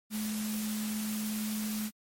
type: tone in noise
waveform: sine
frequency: 214.2 Hz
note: A3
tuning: 46 cents flat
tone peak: -32 dBFS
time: 0.1-1.91 s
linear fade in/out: 50 ms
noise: white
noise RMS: -40 dBFS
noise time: 0.1-1.91 s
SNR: +5 dB
effects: MP3 64 kbps